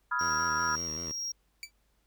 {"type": "chord", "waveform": "sine", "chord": "F half-diminished seventh", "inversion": "second", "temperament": "equal with one note detuned", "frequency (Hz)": [987.8, 1262.6, 1396.9, 1661.2], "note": ["Cb6", "Eb6", "F6", "Ab6"], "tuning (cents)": [0, 25, 0, 0], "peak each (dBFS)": [-33, -33, -31, -36], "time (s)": [0.11, 0.76], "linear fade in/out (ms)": 10}
{"type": "tone with tremolo", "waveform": "triangle", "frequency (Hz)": 5610, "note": "F8", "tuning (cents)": 7, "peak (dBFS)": -31, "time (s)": [0.19, 1.32], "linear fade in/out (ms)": 5, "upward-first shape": "triangle", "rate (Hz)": 2.1, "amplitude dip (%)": 35}
{"type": "tone with vibrato", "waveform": "10% pulse", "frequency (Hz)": 81.1, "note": "E2", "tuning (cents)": -28, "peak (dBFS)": -32, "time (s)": [0.2, 1.12], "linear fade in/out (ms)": 10, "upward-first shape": "square", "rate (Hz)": 5.2, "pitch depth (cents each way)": 84}
{"type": "tone with exponential decay", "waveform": "20% pulse", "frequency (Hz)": 2316, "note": "D7", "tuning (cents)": -25, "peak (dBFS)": -29, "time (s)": [1.63, 1.71], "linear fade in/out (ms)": 1, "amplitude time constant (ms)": 17}
{"effects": ["added 50 Hz sine -70 dBFS peak until 2.06 s", "pink hiss -74 dBFS RMS until 2.06 s"]}